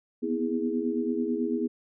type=tone cluster; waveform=sine; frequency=242.1 / 251.2 / 325.7 / 412.5 Hz; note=B3 / B3 / E4 / G#4; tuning=-34 / +30 / -21 / -12 cents; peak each=-31 dBFS; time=0.22-1.68 s; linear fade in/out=20 ms; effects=none